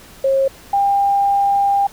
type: tone pair in turn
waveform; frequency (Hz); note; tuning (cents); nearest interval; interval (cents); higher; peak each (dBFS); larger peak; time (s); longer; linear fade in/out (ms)
sine; 540 / 799; C#5 / G5; -45 / +33; perfect fifth; 678; second; -12; neither; 0.24-0.48 / 0.73-1.87; second; 5
effects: pink hiss -42 dBFS RMS until 1.92 s